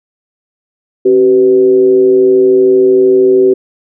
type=tone with frequency modulation; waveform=sine; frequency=382.2 Hz; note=G4; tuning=44 cents flat; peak=-4 dBFS; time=1.05-3.54 s; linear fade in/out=10 ms; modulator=113 Hz; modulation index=0.49; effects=none